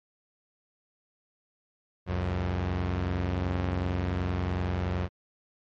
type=tone pair together; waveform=sawtooth; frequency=67.9 / 90.64 Hz; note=C#2 / F#2; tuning=-35 / -35 cents; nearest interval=perfect fourth; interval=500 cents; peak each=-29 / -24 dBFS; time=2.06-5.09 s; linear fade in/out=50 ms; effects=low-pass 3000 Hz 12 dB/octave + MP3 48 kbps